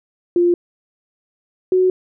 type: tone pair in turn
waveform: sine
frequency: 349.2 / 370 Hz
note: F4 / F#4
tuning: 0 / 0 cents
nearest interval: minor second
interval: 100 cents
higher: second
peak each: -11 / -11 dBFS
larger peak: neither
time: 0.36-0.54 / 1.72-1.9 s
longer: neither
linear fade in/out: 2 ms
effects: none